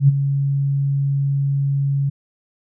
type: tone with ADSR envelope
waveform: sine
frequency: 139.3 Hz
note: C#3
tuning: 9 cents sharp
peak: -6 dBFS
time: 0-2.1 s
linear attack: 83 ms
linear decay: 23 ms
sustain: -10 dB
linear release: 13 ms
effects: none